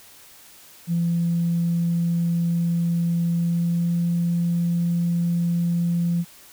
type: tone with pitch glide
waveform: sine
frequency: 170 to 171.58 Hz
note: F3 to F3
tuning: -46 to -30 cents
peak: -18 dBFS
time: 0.87-6.25 s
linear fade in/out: 50 ms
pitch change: +16 cents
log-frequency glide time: 3.34-4.02 s
effects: tanh soft clip ceiling -14 dBFS + white hiss -48 dBFS RMS until 6.52 s